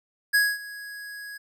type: tone with ADSR envelope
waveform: square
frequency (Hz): 1663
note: G#6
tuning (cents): +2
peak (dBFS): -17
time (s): 0.33-1.38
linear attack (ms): 19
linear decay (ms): 230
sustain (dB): -20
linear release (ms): 13
effects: none